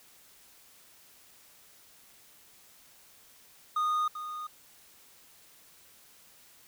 triangle tone with echo, 1232 Hz, D#6, 17 cents flat, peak -24 dBFS, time 3.76-4.08 s, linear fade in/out 5 ms, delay 390 ms, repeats 1, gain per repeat -10 dB, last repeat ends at 4.47 s, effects white hiss -58 dBFS RMS until 6.67 s

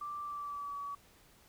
sine tone with pitch glide, 1174.7 to 1138 Hz, D6 to C#6, 0 to +45 cents, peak -38 dBFS, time 0.01-0.95 s, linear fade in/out 5 ms, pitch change -55 cents, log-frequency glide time 0.23-0.78 s, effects pink hiss -63 dBFS RMS until 1.48 s

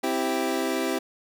25% pulse chord, C major, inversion none, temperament equal, 261.6 / 329.6 / 392 Hz, C4 / E4 / G4, 0 / 0 / 0 cents, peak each -25 dBFS, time 0.03-0.99 s, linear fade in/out 10 ms, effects none

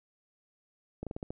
slowing click train, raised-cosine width 2 ms, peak -24 dBFS, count 6, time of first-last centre 1.03-1.305 s, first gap 37 ms, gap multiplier 1.2, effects none

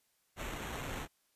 pink noise with sample-and-hold, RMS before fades -41 dBFS, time 0.36-1.08 s, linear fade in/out 50 ms, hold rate 4900 Hz, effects white hiss -75 dBFS RMS until 1.35 s + resampled to 32000 Hz

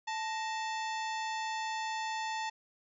harmonic tone with a mistuned harmonic, 880 Hz, A5, in tune, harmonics 1 / 2 / 3 / 4 / 5 / 6 / 7 / 8, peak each -35 / -41 / -45 / -47 / -49 / -51 / -52 / -53 dBFS, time 0.07-2.5 s, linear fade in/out 10 ms, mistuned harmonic 2, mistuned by +100 cents, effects none

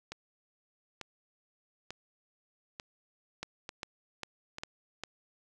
two click trains, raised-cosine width 0.2 ms, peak -23 / -20 dBFS, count 6 / 5, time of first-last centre 0.12-4.584 / 3.43-5.036 s, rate 1.12 / 2.49 Hz, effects none

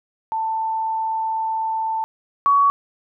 sine tone pair in turn, 888 / 1125.4 Hz, A5 / C#6, +16 / +26 cents, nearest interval major third, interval 410 cents, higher second, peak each -20 / -12 dBFS, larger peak second, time 0.32-2.04 / 2.46-2.7 s, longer first, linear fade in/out 0 ms, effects none

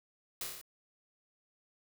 white noise with echo, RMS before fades -38 dBFS, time 0.41-0.44 s, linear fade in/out 2 ms, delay 29 ms, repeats 6, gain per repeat -2 dB, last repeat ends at 0.614 s, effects none

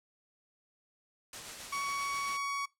white noise with tremolo, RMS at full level -42 dBFS, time 1.33-2.37 s, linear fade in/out 2 ms, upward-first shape sine, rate 7.5 Hz, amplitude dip 30%
30% pulse tone, 1122 Hz, C#6, 21 cents sharp, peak -30 dBFS, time 1.72-2.66 s, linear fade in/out 10 ms
effects noise-tail reverb RT60 0.2 s tail -21 dB re dry + low-pass 9000 Hz 12 dB/octave

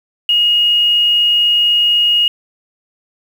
sine tone with quantisation, 2872 Hz, F7, 48 cents sharp, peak -9 dBFS, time 0.29-2.28 s, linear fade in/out 2 ms, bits 6, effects none

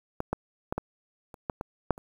clicks, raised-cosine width 1 ms, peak -15 / -13 / -15 / -15 / -30 / -15 / -19 / -8 / -30 dBFS, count 9, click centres 0.204 / 0.33 / 0.725 / 0.78 / 1.342 / 1.498 / 1.611 / 1.907 / 1.979 s, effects 8-bit

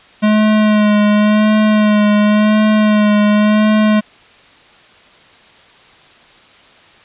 square tone with vibrato, 211.5 Hz, G#3, 32 cents sharp, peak -9 dBFS, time 0.22-4.01 s, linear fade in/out 20 ms, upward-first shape sine, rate 0.92 Hz, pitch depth 25 cents each way, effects white hiss -44 dBFS RMS until 7.04 s + resampled to 8000 Hz

